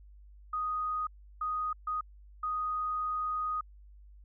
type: tone bursts at uneven times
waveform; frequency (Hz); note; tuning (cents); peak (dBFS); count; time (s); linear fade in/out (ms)
sine; 1244.5; D#6; 0; -30; 4; 0.53-1.07 / 1.41-1.73 / 1.87-2.01 / 2.43-3.61; 5
effects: added 50 Hz sine -51 dBFS peak until 4.24 s